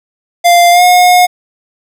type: tone with pitch glide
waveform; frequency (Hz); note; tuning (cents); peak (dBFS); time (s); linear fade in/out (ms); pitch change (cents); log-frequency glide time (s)
square; 696 to 720.1; F5 to F#5; -6 to -47; -4; 0.44-1.27; 20; +59; 0.71-0.83
effects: none